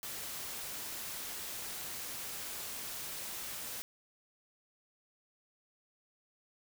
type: noise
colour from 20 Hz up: white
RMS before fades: -42 dBFS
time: 0.03-3.82 s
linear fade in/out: 0 ms
effects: none